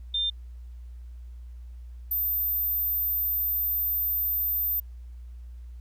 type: tone pair in turn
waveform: sine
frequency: 3600 / 13813 Hz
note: A7 / A9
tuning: +39 / -33 cents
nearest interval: octave + major seventh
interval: 2328 cents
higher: second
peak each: -24 dBFS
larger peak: neither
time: 0.14-0.3 / 2.11-4.8 s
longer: second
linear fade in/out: 5 ms
effects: added 60 Hz sine -39 dBFS peak until 5.8 s + pink hiss -69 dBFS RMS until 5.8 s